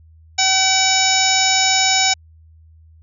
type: harmonic tone with a mistuned harmonic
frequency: 762 Hz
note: G5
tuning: 49 cents flat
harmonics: 1 / 2 / 3 / 4 / 5 / 6 / 7 / 8 / 9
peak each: -20 / -27 / -20 / -26 / -21 / -29 / -19 / -26 / -20 dBFS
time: 0.38-2.14 s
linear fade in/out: 10 ms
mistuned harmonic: 4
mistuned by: -46 cents
effects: added 80 Hz sine -44 dBFS peak until 3.02 s